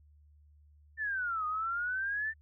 sine exponential two-way sweep, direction down then up, 1800 to 1227 to 1800 Hz, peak -31 dBFS, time 0.97-2.34 s, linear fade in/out 50 ms, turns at 1.46 s, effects added 74 Hz sine -58 dBFS peak until 2.41 s

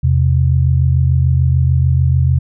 sine tone pair together, 83.2 / 130 Hz, E2 / C3, +17 / -11 cents, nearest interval minor sixth, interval 772 cents, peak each -12 dBFS, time 0.03-2.39 s, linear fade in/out 10 ms, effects none

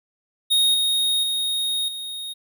square tone with level steps, 3729 Hz, A#7, in tune, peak -16 / -19 / -22 / -30 dBFS, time 0.5-2.34 s, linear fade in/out 20 ms, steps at 0.74 / 1.23 / 1.88 s, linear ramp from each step 5 ms, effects none

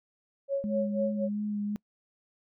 sine tone with tremolo, 553 Hz, C#5, 4 cents flat, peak -25 dBFS, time 0.48-1.29 s, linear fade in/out 50 ms, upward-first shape sine, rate 4.1 Hz, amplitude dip 90%
sine tone with vibrato, 207.7 Hz, G#3, in tune, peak -29 dBFS, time 0.64-1.76 s, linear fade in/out 0 ms, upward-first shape sine, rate 2.8 Hz, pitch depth 19 cents each way
effects noise-tail reverb RT60 0.1 s tail -25 dB re dry

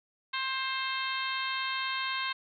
harmonic tone, 528 Hz, C5, 16 cents sharp, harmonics 2 / 3 / 4 / 5 / 6 / 7 / 8, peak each -35 / -37 / -38 / -39 / -40 / -40 / -41 dBFS, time 0.33-2.33 s, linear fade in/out 10 ms, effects none

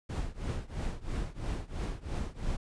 brown noise with tremolo, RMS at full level -31 dBFS, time 0.09-2.57 s, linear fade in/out 10 ms, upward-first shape triangle, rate 3 Hz, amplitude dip 95%, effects resampled to 22050 Hz

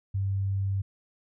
sine tone, 97.7 Hz, G2, 5 cents flat, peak -25 dBFS, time 0.14-0.82 s, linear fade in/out 10 ms, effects none

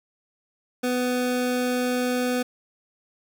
square tone pair together, 249 / 498.4 Hz, B3 / B4, +14 / +16 cents, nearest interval octave, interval 1202 cents, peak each -25 / -27 dBFS, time 0.83-2.43 s, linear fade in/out 10 ms, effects 8-bit

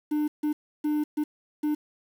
triangle tone bursts at uneven times, 300.1 Hz, D4, 38 cents sharp, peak -21 dBFS, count 5, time 0.11-0.28 / 0.43-0.53 / 0.84-1.04 / 1.17-1.24 / 1.63-1.75 s, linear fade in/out 10 ms, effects 8-bit

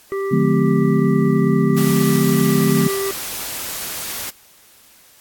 harmonic tone, 392 Hz, G4, in tune, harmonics 1 / 3 / 5, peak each -20 / -30 / -34 dBFS, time 0.12-3.11 s, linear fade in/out 0 ms
sine chord, D diminished seventh, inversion none, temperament just, 146.83 / 176.2 / 211.4 / 253.7 Hz, D3 / F3 / Ab3 / Cb4, 0 / +16 / +31 / +47 cents, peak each -19 dBFS, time 0.31-2.88 s, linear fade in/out 10 ms
white noise, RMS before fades -27 dBFS, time 1.76-4.31 s, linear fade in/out 20 ms
effects white hiss -49 dBFS RMS until 5.2 s + AAC 64 kbps

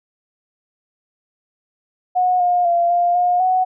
sine tone with pitch steps, 729 / 712 / 689 / 700 / 714 / 742 Hz, F#5 / F5 / F5 / F5 / F5 / F#5, -26 / +33 / -24 / +4 / +38 / +5 cents, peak -13 dBFS, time 2.15-3.65 s, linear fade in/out 20 ms, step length 250 ms, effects none

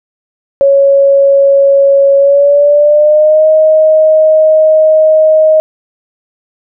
sine tone with pitch glide, 554.4 to 625.9 Hz, C#5 to D#5, 0 to +10 cents, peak -3 dBFS, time 0.61-5.6 s, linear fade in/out 0 ms, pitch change +210 cents, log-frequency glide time 2.17-3.47 s, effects none

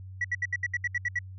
sine tone bursts, 1942 Hz, B6, 30 cents flat, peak -23 dBFS, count 10, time 0.21-1.19 s, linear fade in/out 5 ms, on 35 ms, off 70 ms, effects tanh soft clip ceiling -23 dBFS + added 94 Hz sine -40 dBFS peak until 1.38 s

